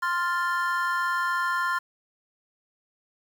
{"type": "chord", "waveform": "triangle", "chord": "F major", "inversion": "second", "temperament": "equal", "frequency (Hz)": [1046.5, 1396.9, 1760], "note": ["C6", "F6", "A6"], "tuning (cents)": [0, 0, 0], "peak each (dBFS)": [-25, -26, -29], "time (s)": [0.02, 1.79], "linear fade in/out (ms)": 10, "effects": ["8-bit"]}